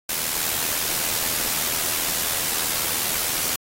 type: noise with amplitude modulation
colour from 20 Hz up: white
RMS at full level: -22 dBFS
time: 0.09-3.56 s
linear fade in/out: 5 ms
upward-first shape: sine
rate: 80.3 Hz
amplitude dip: 50%
effects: AAC 48 kbps